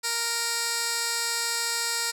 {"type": "tone with band-pass filter", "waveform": "15% pulse", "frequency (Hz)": 466.2, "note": "A#4", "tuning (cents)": 0, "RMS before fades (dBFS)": -28, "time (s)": [0.03, 2.12], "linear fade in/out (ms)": 20, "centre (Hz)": 6900, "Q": 0.95, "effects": []}